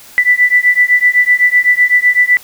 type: beating tone pair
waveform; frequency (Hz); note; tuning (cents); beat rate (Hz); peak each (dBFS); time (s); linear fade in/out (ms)
sine; 1975.5 / 1983.4; B6 / B6; 0 / +7; 7.9; -10; 0.18-2.37; 0
effects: white hiss -38 dBFS RMS until 2.43 s